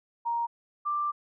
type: tone pair in turn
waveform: sine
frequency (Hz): 937 / 1180.5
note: A#5 / D6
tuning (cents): +9 / +9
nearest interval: major third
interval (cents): 400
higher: second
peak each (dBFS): -26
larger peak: neither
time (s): 0.25-0.47 / 0.85-1.12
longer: second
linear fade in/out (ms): 20
effects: none